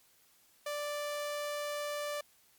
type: tone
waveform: sawtooth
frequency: 587.3 Hz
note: D5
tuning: in tune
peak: -31 dBFS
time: 0.66-2.21 s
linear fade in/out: 5 ms
effects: white hiss -66 dBFS RMS until 2.58 s + MP3 96 kbps